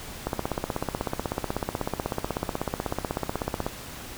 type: click train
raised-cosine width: 1 ms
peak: -12 dBFS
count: 56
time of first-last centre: 0.27-3.665 s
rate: 16.2 Hz
effects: pink hiss -40 dBFS RMS until 4.17 s